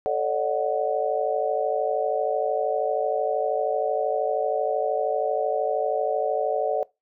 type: chord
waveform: sine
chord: D# half-diminished seventh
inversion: second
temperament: equal with one note detuned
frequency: 440 / 554.4 / 607.3 / 740 Hz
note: A4 / C#5 / D#5 / F#5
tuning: 0 / 0 / -42 / 0 cents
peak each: -27 dBFS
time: 0.06-6.83 s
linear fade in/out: 0 ms
effects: noise-tail reverb RT60 0.2 s tail -21 dB re dry